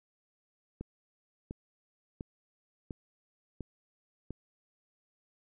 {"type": "click train", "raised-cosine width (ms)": 3, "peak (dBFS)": -26, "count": 6, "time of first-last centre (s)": [0.81, 4.307], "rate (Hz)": 1.43, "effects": []}